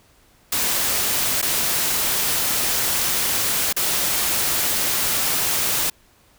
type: noise with dropouts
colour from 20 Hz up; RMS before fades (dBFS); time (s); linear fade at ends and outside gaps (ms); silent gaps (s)
white; -21; 0.52-5.9; 5; 1.416-1.425 / 3.728-3.764
effects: pink hiss -56 dBFS RMS until 6.38 s